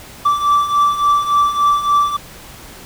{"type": "beating tone pair", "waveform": "triangle", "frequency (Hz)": [1162, 1165.5], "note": ["D6", "D6"], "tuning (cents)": [-19, -14], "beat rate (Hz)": 3.5, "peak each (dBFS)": [-16, -11], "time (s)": [0.25, 2.17], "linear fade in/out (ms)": 10, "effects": ["pink hiss -37 dBFS RMS until 2.85 s"]}